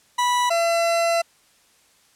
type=tone pair in turn; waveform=40% pulse; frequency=982 / 675.2 Hz; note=B5 / E5; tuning=-10 / +41 cents; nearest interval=tritone; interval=649 cents; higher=first; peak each=-17 / -17 dBFS; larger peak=neither; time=0.18-0.5 / 0.5-1.22 s; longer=second; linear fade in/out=10 ms; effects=white hiss -58 dBFS RMS until 2.15 s + low-pass 10000 Hz 12 dB/octave